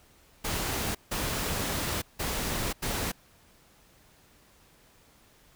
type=noise bursts at uneven times; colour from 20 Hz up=pink; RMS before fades=-31 dBFS; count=4; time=0.44-0.95 / 1.11-2.02 / 2.19-2.73 / 2.82-3.12 s; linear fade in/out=10 ms; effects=pink hiss -60 dBFS RMS until 5.55 s